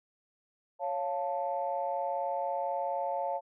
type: chord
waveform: sine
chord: Db augmented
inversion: none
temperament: equal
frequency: 554.4 / 698.5 / 880 Hz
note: Db5 / F5 / A5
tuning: 0 / 0 / 0 cents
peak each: -34 dBFS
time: 0.79-3.41 s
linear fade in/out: 50 ms
effects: tanh soft clip ceiling -20 dBFS